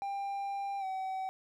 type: tone with pitch glide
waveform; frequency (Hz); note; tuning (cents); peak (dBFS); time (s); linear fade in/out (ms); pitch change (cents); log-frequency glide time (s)
triangle; 795 to 760.4; G5 to F#5; +24 to +47; -32; 0.02-1.29; 0; -77; 0.79-0.85
effects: none